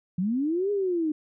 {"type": "linear two-way sweep", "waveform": "sine", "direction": "up then down", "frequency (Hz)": [170, 415.3, 299.1], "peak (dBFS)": -23, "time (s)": [0.18, 1.12], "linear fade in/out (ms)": 5, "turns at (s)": 0.71, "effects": []}